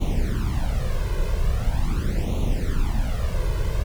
brown noise with flanger, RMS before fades -22 dBFS, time 0-3.84 s, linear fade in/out 20 ms, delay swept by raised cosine 0.3 to 2 ms, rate 0.42 Hz, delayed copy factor +0.85, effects none

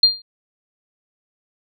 sine tone with exponential decay, 4200 Hz, C8, 6 cents sharp, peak -5 dBFS, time 0.03-0.22 s, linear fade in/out 5 ms, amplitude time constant 41 ms, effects none

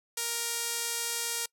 sawtooth tone with band-pass filter, 467.9 Hz, A#4, 6 cents sharp, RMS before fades -33 dBFS, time 0.17-1.46 s, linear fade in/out 5 ms, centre 9400 Hz, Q 0.91, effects noise-tail reverb RT60 0.1 s tail -25 dB re dry

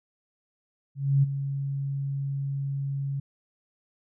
sine tone with ADSR envelope, 138.59 Hz, C#3, in tune, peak -16 dBFS, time 0.95-3.2 s, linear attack 280 ms, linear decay 20 ms, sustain -11 dB, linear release 6 ms, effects none

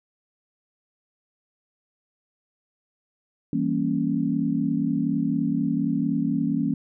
sine chord, E diminished seventh, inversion none, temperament equal, 164.81 / 196 / 233.1 / 277.2 Hz, E3 / G3 / Bb3 / Db4, 0 / 0 / 0 / 0 cents, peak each -28 / -29 / -26 / -25 dBFS, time 3.53-6.74 s, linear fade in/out 2 ms, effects none

